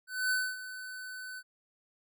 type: tone with ADSR envelope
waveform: square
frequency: 1509 Hz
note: F#6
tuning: 34 cents sharp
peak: -27 dBFS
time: 0.07-1.43 s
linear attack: 240 ms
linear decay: 250 ms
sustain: -14 dB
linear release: 50 ms
effects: none